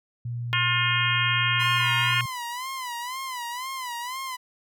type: tone with pitch glide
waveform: sine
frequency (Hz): 119.4 to 121.49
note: A#2 to B2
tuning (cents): +42 to -28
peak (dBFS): -28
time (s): 0.25-2.26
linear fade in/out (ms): 5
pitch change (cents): +30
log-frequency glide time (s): 1.5-2.01
type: harmonic tone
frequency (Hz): 355.8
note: F4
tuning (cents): +32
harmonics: 3 / 4 / 5 / 6 / 7 / 8 / 9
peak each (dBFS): -29 / -29 / -29 / -29 / -29 / -29 / -29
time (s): 0.53-2.21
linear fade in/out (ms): 0
type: tone with vibrato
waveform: sawtooth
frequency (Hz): 1005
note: B5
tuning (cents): +30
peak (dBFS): -27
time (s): 1.59-4.37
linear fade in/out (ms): 20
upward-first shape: sine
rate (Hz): 2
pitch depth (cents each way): 110
effects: none